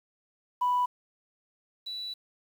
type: tone pair in turn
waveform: sine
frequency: 987.8 / 3947 Hz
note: B5 / B7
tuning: 0 / -2 cents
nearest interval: 2 octaves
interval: 2398 cents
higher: second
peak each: -22 / -34 dBFS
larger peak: first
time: 0.61-0.86 / 1.86-2.14 s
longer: second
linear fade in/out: 10 ms
effects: tanh soft clip ceiling -19 dBFS + 9-bit